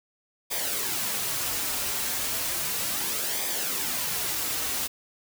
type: noise with flanger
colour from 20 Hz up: white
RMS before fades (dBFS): -29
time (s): 0.5-4.88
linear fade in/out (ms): 20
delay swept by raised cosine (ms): 0.71 to 6.21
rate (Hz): 0.34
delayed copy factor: -0.55
effects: none